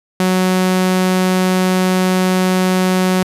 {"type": "tone", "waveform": "sawtooth", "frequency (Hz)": 185, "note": "F#3", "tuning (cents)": 0, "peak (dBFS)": -8, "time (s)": [0.2, 3.23], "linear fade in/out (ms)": 2, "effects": ["resampled to 32000 Hz"]}